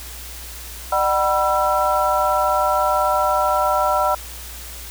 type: tone cluster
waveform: sine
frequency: 603 / 756 / 977 / 1342 Hz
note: D5 / F#5 / B5 / E6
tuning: +46 / +37 / -19 / +31 cents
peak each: -21 dBFS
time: 0.92-4.15 s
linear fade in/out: 5 ms
effects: added 60 Hz sine -36 dBFS peak until 4.9 s + white hiss -36 dBFS RMS until 4.9 s